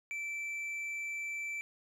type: tone with tanh clipping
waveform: sine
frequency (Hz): 2329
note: D7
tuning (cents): -15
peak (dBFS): -37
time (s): 0.11-1.61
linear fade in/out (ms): 0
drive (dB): 5
effects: none